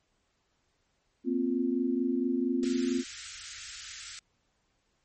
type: chord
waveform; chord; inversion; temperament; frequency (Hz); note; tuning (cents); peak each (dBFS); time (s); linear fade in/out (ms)
sine; Bb suspended second; none; equal with one note detuned; 237.2 / 261.6 / 349.2; Bb3 / C4 / F4; +30 / 0 / 0; -32 / -28 / -32; 1.24-3.04; 50
type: band-stop noise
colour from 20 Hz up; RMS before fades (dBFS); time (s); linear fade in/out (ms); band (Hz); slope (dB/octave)
white; -40; 2.63-4.19; 0; 100 to 1300; 96
effects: pink hiss -74 dBFS RMS until 5.04 s + MP3 32 kbps